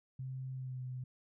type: tone with pitch glide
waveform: sine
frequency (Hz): 130.81 to 127.31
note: C3 to C3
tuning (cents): 0 to -47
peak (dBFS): -39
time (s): 0.19-1.04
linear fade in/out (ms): 5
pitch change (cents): -47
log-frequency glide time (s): 0.54-0.81
effects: none